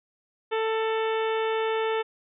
harmonic tone with a mistuned harmonic, 443.6 Hz, A4, 14 cents sharp, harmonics 1 / 2 / 3 / 4 / 5 / 6 / 7 / 8, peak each -25 / -31 / -35 / -37 / -39 / -41 / -42 / -43 dBFS, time 0.51-2.03 s, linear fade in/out 20 ms, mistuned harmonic 7, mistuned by -44 cents, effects none

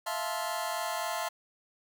sawtooth chord, F major seventh, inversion third, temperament just, 654.8 / 698.5 / 873.1 / 1047.7 Hz, E5 / F5 / A5 / C6, -12 / 0 / -14 / +2 cents, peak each -33 dBFS, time 0.06-1.29 s, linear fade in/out 10 ms, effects none

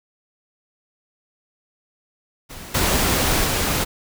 pink noise with level steps, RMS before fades -37 / -19 / -21 dBFS, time 2.49-3.85 s, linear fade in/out 20 ms, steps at 2.74 / 3.44 s, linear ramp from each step 10 ms, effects none

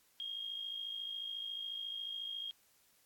sine tone with amplitude modulation, 3244 Hz, G#7, 41 cents flat, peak -37 dBFS, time 0.2-2.51 s, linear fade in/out 0 ms, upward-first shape sine, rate 54.1 Hz, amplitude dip 55%, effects white hiss -70 dBFS RMS until 3.05 s + AAC 64 kbps

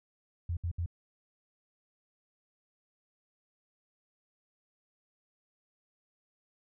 sine tone bursts, 85.7 Hz, F2, 32 cents flat, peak -30 dBFS, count 3, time 0.49-0.861 s, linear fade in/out 5 ms, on 79 ms, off 67 ms, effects none

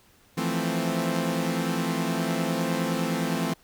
sawtooth chord, F major seventh, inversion third, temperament equal, 164.81 / 174.61 / 220 / 261.6 Hz, E3 / F3 / A3 / C4, 0 / 0 / 0 / 0 cents, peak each -26 / -27 / -27 / -26 dBFS, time 0.37-3.54 s, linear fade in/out 10 ms, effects pink hiss -59 dBFS RMS until 3.63 s

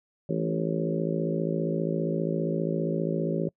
harmonic tone with a mistuned harmonic, 55 Hz, A1, in tune, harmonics 3 / 4 / 5 / 6 / 7 / 8 / 9 / 10, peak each -29 / -35 / -35 / -35 / -32 / -35 / -39 / -34 dBFS, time 0.29-3.49 s, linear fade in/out 5 ms, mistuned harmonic 4, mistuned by -20 cents, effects noise-tail reverb RT60 0.1 s tail -26 dB re dry

